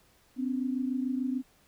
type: tone pair together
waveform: sine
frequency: 254.2 / 281 Hz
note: C4 / C#4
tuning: -50 / +24 cents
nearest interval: major second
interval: 174 cents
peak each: -29 / -34 dBFS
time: 0.36-1.43 s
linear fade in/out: 50 ms
effects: pink hiss -64 dBFS RMS until 1.67 s